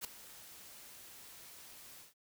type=noise with ADSR envelope; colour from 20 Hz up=white; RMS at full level=-38 dBFS; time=0.01-2.14 s; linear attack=37 ms; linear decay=4 ms; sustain=-16 dB; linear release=140 ms; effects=none